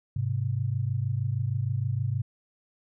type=tone pair together; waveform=sine; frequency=103.57 / 130 Hz; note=G#2 / C3; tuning=-4 / -11 cents; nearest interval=major third; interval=393 cents; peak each=-28 dBFS; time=0.16-2.22 s; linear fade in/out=5 ms; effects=none